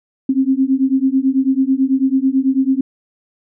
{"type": "beating tone pair", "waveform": "sine", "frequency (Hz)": [261.6, 270.7], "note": ["C4", "C#4"], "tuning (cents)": [0, -41], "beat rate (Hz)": 9.1, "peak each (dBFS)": -15, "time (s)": [0.29, 2.81], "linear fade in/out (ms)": 5, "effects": []}